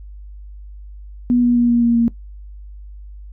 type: tone with pitch steps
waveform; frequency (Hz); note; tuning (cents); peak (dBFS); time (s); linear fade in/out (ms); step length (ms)
sine; 244 / 241.8 / 239.5 / 237.3 / 235.1 / 233; B3 / B3 / A#3 / A#3 / A#3 / A#3; -21 / -36 / +47 / +31 / +15 / -1; -11; 1.3-2.08; 0; 130
effects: noise-tail reverb RT60 0.1 s tail -18 dB re dry + added 50 Hz sine -33 dBFS peak until 3.32 s